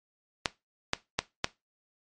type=clicks; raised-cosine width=0.2 ms; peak=-7 dBFS; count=4; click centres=0.458 / 0.934 / 1.19 / 1.444 s; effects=noise-tail reverb RT60 0.2 s tail -17 dB re dry + MP3 48 kbps